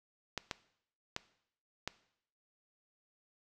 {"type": "clicks", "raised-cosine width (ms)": 0.2, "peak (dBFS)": -18, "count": 4, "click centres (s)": [0.377, 0.512, 1.164, 1.876], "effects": ["noise-tail reverb RT60 0.7 s tail -18 dB re dry"]}